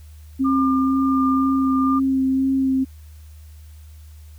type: tone with vibrato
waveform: sine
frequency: 265.9 Hz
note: C4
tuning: 28 cents sharp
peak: -16 dBFS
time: 0.39-2.85 s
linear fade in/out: 20 ms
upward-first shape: sine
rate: 2 Hz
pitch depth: 14 cents each way
type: tone with tremolo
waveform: sine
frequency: 1200 Hz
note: D6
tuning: 37 cents sharp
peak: -20 dBFS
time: 0.44-2 s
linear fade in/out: 20 ms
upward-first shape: triangle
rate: 1.5 Hz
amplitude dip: 55%
effects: added 76 Hz sine -39 dBFS peak until 4.38 s + white hiss -56 dBFS RMS until 4.38 s